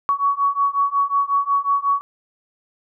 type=beating tone pair; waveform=sine; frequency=1120 / 1125.5 Hz; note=C#6 / C#6; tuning=+18 / +26 cents; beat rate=5.5 Hz; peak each=-20 / -19 dBFS; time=0.09-2.01 s; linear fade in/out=0 ms; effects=none